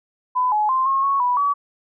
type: tone with pitch steps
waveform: sine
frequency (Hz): 1004 / 847 / 1045 / 1082 / 1106 / 984 / 1139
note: B5 / G#5 / C6 / C#6 / C#6 / B5 / C#6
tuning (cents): +28 / +34 / -2 / -42 / -4 / -7 / +47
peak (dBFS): -16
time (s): 0.35-1.54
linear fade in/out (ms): 20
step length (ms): 170
effects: none